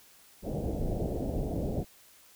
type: low-pass noise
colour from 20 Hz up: pink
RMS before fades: -32 dBFS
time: 0.42-1.85 s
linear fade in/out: 50 ms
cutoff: 690 Hz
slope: 48 dB/octave
effects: white hiss -58 dBFS RMS until 2.35 s